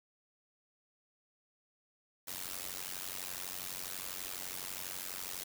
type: noise with amplitude modulation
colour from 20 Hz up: white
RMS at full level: -38 dBFS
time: 2.27-5.44 s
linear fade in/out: 10 ms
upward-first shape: sine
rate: 92.1 Hz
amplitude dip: 95%
effects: none